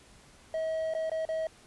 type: tone with dropouts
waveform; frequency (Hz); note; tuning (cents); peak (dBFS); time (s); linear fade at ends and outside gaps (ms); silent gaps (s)
triangle; 640; D#5; +49; -27; 0.54-1.47; 2; 0.938-0.949 / 1.097-1.116 / 1.252-1.289
effects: pink hiss -57 dBFS RMS until 1.66 s + resampled to 24000 Hz